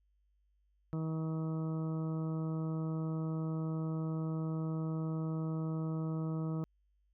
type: harmonic tone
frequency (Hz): 159.5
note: D#3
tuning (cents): +43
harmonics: 1 / 2 / 3 / 4 / 5 / 6 / 7 / 8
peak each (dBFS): -34 / -41 / -47 / -51 / -59 / -57 / -56 / -54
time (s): 0.93-6.64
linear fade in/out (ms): 0
effects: added 50 Hz sine -70 dBFS peak until 7.13 s